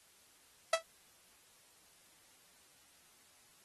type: tone with exponential decay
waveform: sawtooth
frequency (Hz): 656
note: E5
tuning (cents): -9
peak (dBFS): -20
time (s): 0.73-0.83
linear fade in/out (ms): 5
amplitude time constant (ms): 21
effects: white hiss -65 dBFS RMS until 3.64 s + AAC 32 kbps